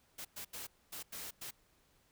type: noise bursts at uneven times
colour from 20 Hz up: white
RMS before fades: -45 dBFS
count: 6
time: 0.18-0.25 / 0.36-0.45 / 0.53-0.67 / 0.92-1.03 / 1.12-1.31 / 1.41-1.51 s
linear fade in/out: 10 ms
effects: pink hiss -71 dBFS RMS until 2.11 s